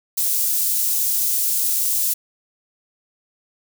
white high-pass noise, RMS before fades -20 dBFS, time 0.17-2.14 s, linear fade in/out 10 ms, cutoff 7500 Hz, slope 12 dB/octave, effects none

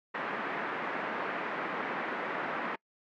white band-pass noise, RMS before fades -35 dBFS, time 0.14-2.76 s, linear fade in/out 10 ms, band 190 to 1900 Hz, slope 24 dB/octave, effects noise-tail reverb RT60 0.1 s tail -26 dB re dry + MP3 96 kbps

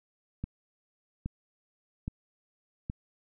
click train, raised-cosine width 5 ms, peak -21 dBFS, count 4, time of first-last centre 0.44-2.899 s, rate 1.22 Hz, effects none

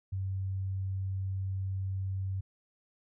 sine tone, 95.7 Hz, G2, 41 cents flat, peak -31 dBFS, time 0.12-2.41 s, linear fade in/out 10 ms, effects none

